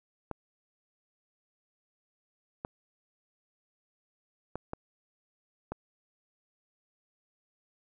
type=clicks; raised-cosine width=1 ms; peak=-21 dBFS; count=5; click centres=0.313 / 2.649 / 4.556 / 4.734 / 5.72 s; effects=none